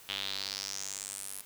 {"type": "tone with band-pass filter sweep", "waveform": "square", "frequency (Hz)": 49, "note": "G1", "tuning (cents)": 0, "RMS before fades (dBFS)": -39, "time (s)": [0.09, 1.41], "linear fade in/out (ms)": 0, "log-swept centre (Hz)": [3200, 11000], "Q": 4.1, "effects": ["white hiss -54 dBFS RMS until 1.45 s"]}